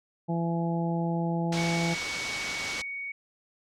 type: harmonic tone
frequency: 168.3 Hz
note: E3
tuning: 36 cents sharp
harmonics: 1 / 2 / 3 / 4 / 5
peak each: -27 / -34 / -38 / -37 / -36 dBFS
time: 0.28-1.95 s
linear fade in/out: 20 ms
type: low-pass noise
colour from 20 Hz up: white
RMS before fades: -36 dBFS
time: 1.52-2.82 s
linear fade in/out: 5 ms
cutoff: 6200 Hz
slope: 24 dB/octave
type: tone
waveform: sine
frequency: 2235 Hz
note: C#7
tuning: 14 cents sharp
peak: -33 dBFS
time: 1.57-3.12 s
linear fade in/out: 5 ms
effects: none